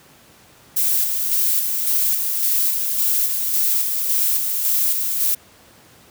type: noise with tremolo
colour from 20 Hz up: violet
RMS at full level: -18 dBFS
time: 0.76-5.35 s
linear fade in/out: 10 ms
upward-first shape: square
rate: 1.8 Hz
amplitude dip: 35%
effects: pink hiss -49 dBFS RMS until 6.1 s + high-pass 80 Hz 12 dB/octave